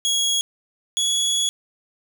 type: tone pair in turn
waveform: 25% pulse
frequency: 3322 / 3370 Hz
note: G#7 / G#7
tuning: 0 / +25 cents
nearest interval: unison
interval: 25 cents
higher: second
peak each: -15 dBFS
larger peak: neither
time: 0.05-0.41 / 0.97-1.49 s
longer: second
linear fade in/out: 0 ms
effects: none